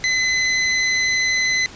sawtooth tone, 2028 Hz, B6, 45 cents sharp, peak -13 dBFS, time 0.04-1.66 s, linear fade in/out 0 ms, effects pink hiss -39 dBFS RMS until 1.75 s + resampled to 16000 Hz

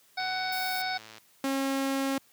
harmonic tone, 746 Hz, F#5, 14 cents sharp, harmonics 1 / 2 / 3 / 5 / 6 / 7, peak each -32 / -35 / -37 / -39 / -40 / -40 dBFS, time 0.17-0.98 s, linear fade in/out 10 ms
click train, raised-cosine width 0.2 ms, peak -29 dBFS, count 109, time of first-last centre 0.2-1.182 s, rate 110 Hz
violet noise, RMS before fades -39 dBFS, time 0.52-0.82 s, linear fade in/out 5 ms
sawtooth tone, 271.2 Hz, C#4, 38 cents flat, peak -23 dBFS, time 1.44-2.18 s, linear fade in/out 2 ms
effects white hiss -62 dBFS RMS until 2.32 s + high-pass 80 Hz 12 dB/octave

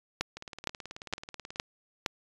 two click trains, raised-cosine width 0.2 ms, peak -11 / -24 dBFS, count 5 / 23, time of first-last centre 0.21-2.062 / 0.37-1.559 s, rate 2.16 / 18.5 Hz, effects resampled to 24000 Hz

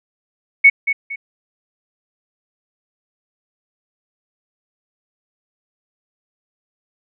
sine tone with echo, 2217 Hz, C#7, in tune, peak -4 dBFS, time 0.64-0.7 s, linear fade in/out 10 ms, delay 230 ms, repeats 2, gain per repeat -10 dB, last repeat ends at 1.16 s, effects none

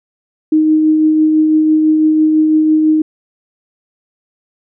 sine tone with tremolo, 311.1 Hz, D#4, in tune, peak -6 dBFS, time 0.52-3.02 s, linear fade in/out 5 ms, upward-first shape triangle, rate 6 Hz, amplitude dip 30%, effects none

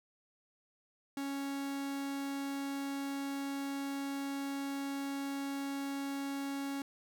45% pulse tone, 277.2 Hz, C#4, in tune, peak -36 dBFS, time 1.17-6.82 s, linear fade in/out 2 ms, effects none

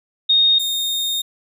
sine / 40% pulse tone pair in turn, 3708 / 3685 Hz, A#7 / A#7, -10 / -21 cents, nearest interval unison, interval 11 cents, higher first, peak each -11 / -18 dBFS, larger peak first, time 0.29-0.59 / 0.59-1.22 s, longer second, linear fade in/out 10 ms, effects none

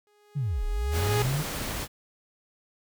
sawtooth tone with exponential growth, 415.3 Hz, G#4, in tune, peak -20 dBFS, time 0.07-1.22 s, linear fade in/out 0 ms, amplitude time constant 250 ms
sine linear two-way sweep, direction down then up, 154.5 to 31.99 to 154.5 Hz, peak -25 dBFS, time 0.35-1.43 s, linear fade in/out 20 ms, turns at 0.65 s
pink noise, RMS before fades -33 dBFS, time 0.91-1.88 s, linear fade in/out 50 ms
effects none

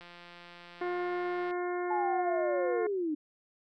click train, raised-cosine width 0.3 ms, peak -34 dBFS, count 262, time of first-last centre 0.01-1.51 s, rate 174 Hz
harmonic tone, 355.7 Hz, F4, 32 cents sharp, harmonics 1 / 2 / 3 / 4 / 5 / 6, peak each -32 / -38 / -42 / -44 / -46 / -48 dBFS, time 0.81-2.87 s, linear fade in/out 5 ms
sine linear sweep, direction down, 869 to 291.1 Hz, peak -29 dBFS, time 1.9-3.15 s, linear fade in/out 10 ms
effects none

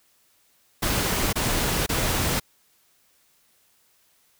pink noise bursts, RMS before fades -24 dBFS, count 3, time 0.82-2.4 s, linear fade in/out 10 ms, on 510 ms, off 25 ms, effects white hiss -63 dBFS RMS until 4.39 s

